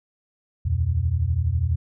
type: tone cluster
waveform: sine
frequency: 74.1 / 86.2 / 122.5 Hz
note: D2 / F2 / B2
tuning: +16 / -22 / -14 cents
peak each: -27 / -21 / -26 dBFS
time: 0.65-1.76 s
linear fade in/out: 10 ms
effects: none